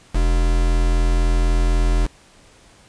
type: tone with quantisation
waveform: triangle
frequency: 41.95 Hz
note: E1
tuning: 31 cents sharp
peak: -12 dBFS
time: 0.14-2.07 s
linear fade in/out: 20 ms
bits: 4
effects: pink hiss -50 dBFS RMS until 2.88 s + resampled to 22050 Hz